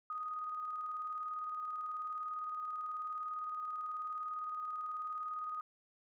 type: tone with tremolo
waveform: sine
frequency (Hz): 1244.5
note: D#6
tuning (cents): 0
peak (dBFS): -37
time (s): 0.1-5.61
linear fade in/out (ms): 2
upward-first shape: square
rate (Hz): 19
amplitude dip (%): 25
effects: none